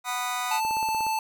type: chord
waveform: sawtooth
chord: B major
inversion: second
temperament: just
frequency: 740.8 / 987.8 / 1234.7 Hz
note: F#5 / B5 / D#6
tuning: +2 / 0 / -14 cents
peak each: -28 dBFS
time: 0.04-0.61 s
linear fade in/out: 50 ms
type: tone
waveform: square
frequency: 880 Hz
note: A5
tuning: in tune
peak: -25 dBFS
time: 0.51-1.19 s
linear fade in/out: 2 ms
type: click train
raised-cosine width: 1 ms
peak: -25 dBFS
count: 8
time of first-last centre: 0.65-1.067 s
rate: 16.8 Hz
effects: none